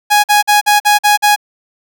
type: tone bursts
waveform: sawtooth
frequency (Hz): 830.6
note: G#5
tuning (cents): 0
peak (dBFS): -3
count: 7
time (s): 0.1-1.362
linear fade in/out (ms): 20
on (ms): 140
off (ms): 47
effects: none